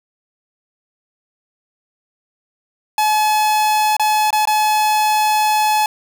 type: tone with dropouts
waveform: 45% pulse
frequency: 854 Hz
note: G#5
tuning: 48 cents sharp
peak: -13 dBFS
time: 2.98-5.86 s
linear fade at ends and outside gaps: 2 ms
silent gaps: 3.967-3.996 / 4.306-4.328 / 4.454-4.473 s
effects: 9-bit